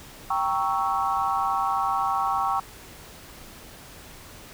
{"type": "chord", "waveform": "sine", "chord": "G diminished seventh", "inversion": "none", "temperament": "equal", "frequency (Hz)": [784, 932.3, 1108.7, 1318.5], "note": ["G5", "Bb5", "Db6", "Fb6"], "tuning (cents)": [0, 0, 0, 0], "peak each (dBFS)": [-26, -30, -26, -30], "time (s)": [0.3, 2.6], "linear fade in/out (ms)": 5, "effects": ["pink hiss -45 dBFS RMS until 4.53 s"]}